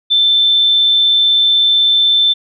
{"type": "tone", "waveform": "sine", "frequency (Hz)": 3542, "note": "A7", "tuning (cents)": 11, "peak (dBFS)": -8, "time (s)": [0.1, 2.34], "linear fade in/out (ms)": 20, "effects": []}